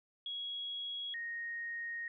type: tone pair in turn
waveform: sine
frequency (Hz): 3322 / 1864.4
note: G#7 / A#6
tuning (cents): 0 / 0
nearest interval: minor seventh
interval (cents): 1000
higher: first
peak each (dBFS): -38 / -38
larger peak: neither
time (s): 0.26-1.14 / 1.14-2.08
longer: second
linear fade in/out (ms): 2
effects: none